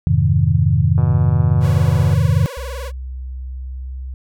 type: chord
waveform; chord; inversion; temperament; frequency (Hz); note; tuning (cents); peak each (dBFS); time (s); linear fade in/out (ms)
sine; F minor seventh; none; equal; 87.31 / 103.83 / 130.81 / 155.56; F2 / Ab2 / C3 / Eb3; 0 / 0 / 0 / 0; -17; 0.07-2.46; 0
type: click train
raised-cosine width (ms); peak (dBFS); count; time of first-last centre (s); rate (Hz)
1; -17; 143; 0.98-2.134; 123
type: tone with vibrato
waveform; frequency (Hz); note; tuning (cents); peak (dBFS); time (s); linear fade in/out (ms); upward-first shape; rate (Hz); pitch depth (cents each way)
sawtooth; 522; C5; -4; -25; 1.6-2.92; 50; sine; 20; 160
type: tone with pitch glide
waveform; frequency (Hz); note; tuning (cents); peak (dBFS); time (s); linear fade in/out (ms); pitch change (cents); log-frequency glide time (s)
sine; 64.2 to 64.8; C2 to C2; -32 to -16; -25; 2.57-4.14; 0; +16; 3.58-4
effects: none